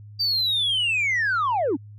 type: linear sweep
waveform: sine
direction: down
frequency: 4696 to 234.5 Hz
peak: -18 dBFS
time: 0.19-1.77 s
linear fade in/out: 20 ms
effects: tanh soft clip ceiling -18 dBFS + added 104 Hz sine -40 dBFS peak until 1.98 s